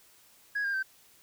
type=tone with pitch steps; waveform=sine; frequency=1661.2 / 1605.5 / 1551.7 Hz; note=G#6 / G6 / G6; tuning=0 / +41 / -18 cents; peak=-26 dBFS; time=0.55-0.829 s; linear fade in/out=10 ms; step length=93 ms; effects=tanh soft clip ceiling -26 dBFS + white hiss -60 dBFS RMS until 1.22 s